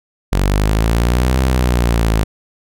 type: linear two-way sweep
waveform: sawtooth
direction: up then down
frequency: 46.07 to 65.41 to 53.2 Hz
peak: -8 dBFS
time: 0.32-2.24 s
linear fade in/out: 10 ms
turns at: 1.41 s
effects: none